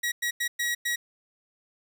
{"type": "tone bursts at uneven times", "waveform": "sawtooth", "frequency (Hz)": 1911, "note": "A#6", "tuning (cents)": 43, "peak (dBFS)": -22, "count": 5, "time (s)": [[0.03, 0.12], [0.22, 0.31], [0.4, 0.48], [0.59, 0.75], [0.85, 0.96]], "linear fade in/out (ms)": 10, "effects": []}